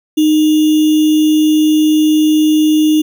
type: tone with sample-and-hold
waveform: sine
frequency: 308.1 Hz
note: D#4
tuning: 17 cents flat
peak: -7 dBFS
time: 0.17-3.02 s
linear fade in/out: 10 ms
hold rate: 3150 Hz
effects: none